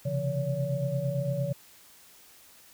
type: tone cluster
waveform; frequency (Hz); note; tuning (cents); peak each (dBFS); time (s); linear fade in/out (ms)
sine; 130.1 / 138.9 / 169.6 / 567; C3 / C#3 / E3 / C#5; -9 / +4 / +50 / +39; -34 / -30 / -35 / -32; 0.05-1.53; 10
effects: white hiss -55 dBFS RMS until 2.73 s